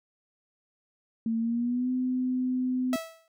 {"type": "tone with pitch glide", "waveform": "sine", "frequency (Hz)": [226.5, 254.2], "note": ["A#3", "C4"], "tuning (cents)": [-50, -50], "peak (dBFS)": -25, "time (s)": [1.26, 2.96], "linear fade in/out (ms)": 2, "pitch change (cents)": 200, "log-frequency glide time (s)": [1.38, 1.9]}
{"type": "tone with exponential decay", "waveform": "sawtooth", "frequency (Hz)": 653, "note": "E5", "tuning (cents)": -17, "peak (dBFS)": -23, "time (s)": [2.93, 3.28], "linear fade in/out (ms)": 1, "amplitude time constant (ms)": 74}
{"effects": []}